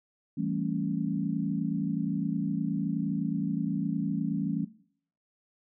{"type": "chord", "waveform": "sine", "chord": "A dominant seventh", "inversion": "second", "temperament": "equal with one note detuned", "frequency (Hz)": [164.81, 196, 224.1, 277.2], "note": ["E3", "G3", "A3", "C#4"], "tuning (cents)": [0, 0, 32, 0], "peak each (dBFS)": -33, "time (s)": [0.37, 4.65], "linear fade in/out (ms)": 10, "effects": ["noise-tail reverb RT60 0.6 s tail -19 dB re dry"]}